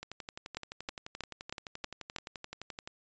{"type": "two click trains", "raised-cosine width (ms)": 0.2, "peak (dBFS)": [-24, -19], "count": [34, 6], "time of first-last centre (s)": [[0.03, 2.875], [0.57, 2.162]], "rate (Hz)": [11.6, 3.14], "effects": ["resampled to 16000 Hz"]}